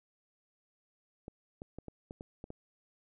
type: clicks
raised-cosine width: 2 ms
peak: -30 dBFS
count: 8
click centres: 1.281 / 1.619 / 1.786 / 1.883 / 2.109 / 2.209 / 2.441 / 2.504 s
effects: none